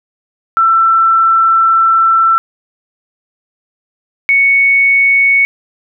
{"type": "tone pair in turn", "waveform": "sine", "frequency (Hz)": [1338, 2220], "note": ["E6", "C#7"], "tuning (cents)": [25, 2], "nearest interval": "major sixth", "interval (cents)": 877, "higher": "second", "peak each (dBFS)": -6, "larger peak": "neither", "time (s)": [[0.57, 2.38], [4.29, 5.45]], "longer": "first", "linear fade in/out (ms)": 0, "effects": []}